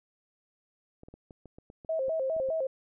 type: clicks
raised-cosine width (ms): 2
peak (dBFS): -35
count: 12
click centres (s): 1.034 / 1.085 / 1.14 / 1.308 / 1.457 / 1.585 / 1.701 / 1.848 / 2.083 / 2.365 / 2.4 / 2.488
type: tone with vibrato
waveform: sine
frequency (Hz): 584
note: D5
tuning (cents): -10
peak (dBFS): -27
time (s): 1.89-2.67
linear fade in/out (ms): 5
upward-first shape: square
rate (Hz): 4.9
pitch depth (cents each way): 170
effects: none